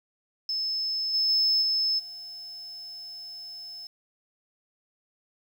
sine tone with level steps, 5230 Hz, E8, 15 cents flat, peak -26 / -21 / -19 / -22 / -38 dBFS, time 0.49-3.87 s, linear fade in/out 2 ms, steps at 1.13 / 1.28 / 1.61 / 1.98 s, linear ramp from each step 20 ms, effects tanh soft clip ceiling -16 dBFS + 9-bit

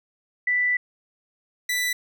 sine / sawtooth tone pair in turn, 1979 / 1979 Hz, B6 / B6, +3 / +3 cents, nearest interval unison, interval 0 cents, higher neither, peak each -19 dBFS, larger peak neither, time 0.47-0.77 / 1.69-1.93 s, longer first, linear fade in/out 5 ms, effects none

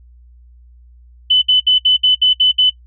sine tone bursts, 3012 Hz, F#7, 30 cents sharp, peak -7 dBFS, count 8, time 1.3-2.701 s, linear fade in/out 10 ms, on 120 ms, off 63 ms, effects noise-tail reverb RT60 0.1 s tail -20 dB re dry + added 60 Hz sine -41 dBFS peak until 2.86 s

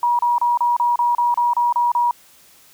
sine tone bursts, 959 Hz, A#5, 49 cents sharp, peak -14 dBFS, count 11, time 0.03-2.11 s, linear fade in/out 2 ms, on 160 ms, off 32 ms, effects white hiss -50 dBFS RMS until 2.73 s

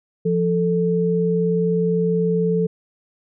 sine tone pair together, 173.4 / 440.5 Hz, F3 / A4, -12 / +2 cents, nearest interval octave + major third, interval 1614 cents, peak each -19 dBFS, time 0.25-2.67 s, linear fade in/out 10 ms, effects none

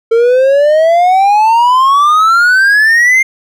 triangle exponential sweep, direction up, 450.3 to 2122 Hz, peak -3 dBFS, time 0.11-3.23 s, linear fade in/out 10 ms, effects none

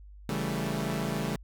sawtooth chord, A dominant seventh, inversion first, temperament equal, 138.59 / 164.81 / 196 / 220 Hz, C#3 / E3 / G3 / A3, 0 / 0 / 0 / 0 cents, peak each -31 dBFS, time 0.29-1.36 s, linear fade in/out 2 ms, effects added 50 Hz sine -46 dBFS peak until 1.43 s

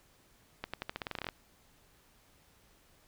accelerating click train, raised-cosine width 0.3 ms, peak -20 dBFS, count 14, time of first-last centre 0.64-1.288 s, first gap 96 ms, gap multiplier 0.88, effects pink hiss -65 dBFS RMS until 3.07 s

